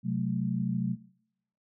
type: chord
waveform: sine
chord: F# diminished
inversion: second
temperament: equal with one note detuned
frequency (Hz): 130.81 / 185 / 217.9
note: C3 / F#3 / A3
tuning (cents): 0 / 0 / -17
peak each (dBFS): -32 / -30 / -32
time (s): 0.03-0.97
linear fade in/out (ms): 50
effects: noise-tail reverb RT60 0.8 s tail -23 dB re dry